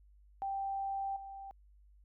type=tone with level steps; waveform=sine; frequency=784 Hz; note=G5; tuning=in tune; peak=-34 / -44 dBFS; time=0.42-1.51 s; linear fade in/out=0 ms; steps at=1.16 s; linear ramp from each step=5 ms; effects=added 50 Hz sine -59 dBFS peak until 2.04 s